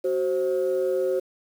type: tone pair together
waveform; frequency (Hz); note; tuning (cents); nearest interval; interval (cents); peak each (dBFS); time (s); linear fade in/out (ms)
sine; 374.1 / 529; F#4 / C5; +19 / +19; tritone; 600; -23; 0.04-1.2; 10
effects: tanh soft clip ceiling -16 dBFS + 8-bit